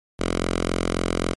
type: tone with notch filter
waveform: 5% pulse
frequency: 43.72 Hz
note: F1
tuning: 3 cents sharp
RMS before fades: -24 dBFS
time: 0.19-1.34 s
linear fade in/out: 10 ms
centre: 120 Hz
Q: 1.4
effects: MP3 48 kbps